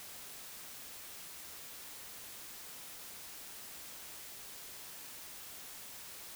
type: silence
effects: white hiss -49 dBFS RMS until 6.35 s